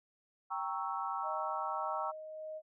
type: chord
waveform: sine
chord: G diminished seventh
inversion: none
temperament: equal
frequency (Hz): 784 / 932.3 / 1108.7 / 1318.5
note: G5 / Bb5 / Db6 / Fb6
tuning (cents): 0 / 0 / 0 / 0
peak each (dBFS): -40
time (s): 0.5-2.12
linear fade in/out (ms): 20
type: tone with tremolo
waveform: sine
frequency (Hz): 624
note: D#5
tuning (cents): +5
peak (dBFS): -40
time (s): 1.22-2.62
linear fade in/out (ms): 50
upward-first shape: sine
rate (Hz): 1.7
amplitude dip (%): 35
effects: none